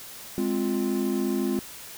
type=chord; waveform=triangle; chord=F minor; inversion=first; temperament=equal; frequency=207.7 / 261.6 / 349.2 Hz; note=Ab3 / C4 / F4; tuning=0 / 0 / 0 cents; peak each=-26 dBFS; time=0.38-1.59 s; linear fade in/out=0 ms; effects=white hiss -42 dBFS RMS until 1.97 s